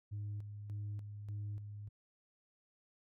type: tone with tremolo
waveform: sine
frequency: 103.4 Hz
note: G#2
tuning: 7 cents flat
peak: -37 dBFS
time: 0.11-1.89 s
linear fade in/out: 20 ms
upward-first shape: square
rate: 1.7 Hz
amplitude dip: 55%
effects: tanh soft clip ceiling -37 dBFS